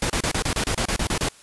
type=noise bursts; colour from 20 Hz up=pink; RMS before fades=-23 dBFS; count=12; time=0.02-1.287 s; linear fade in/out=2 ms; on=79 ms; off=29 ms; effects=white hiss -49 dBFS RMS until 1.42 s + resampled to 24000 Hz